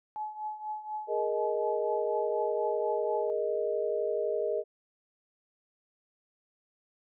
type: tone with tremolo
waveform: sine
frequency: 854 Hz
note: G#5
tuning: 48 cents sharp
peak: -31 dBFS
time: 0.16-3.3 s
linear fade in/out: 0 ms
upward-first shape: triangle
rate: 4.1 Hz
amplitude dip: 80%
type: chord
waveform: sine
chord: Ab suspended second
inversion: none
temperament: just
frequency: 415.3 / 467.2 / 623 Hz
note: Ab4 / Bb4 / Eb5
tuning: 0 / +4 / +2 cents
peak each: -32 dBFS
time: 1.07-4.64 s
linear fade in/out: 50 ms
effects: none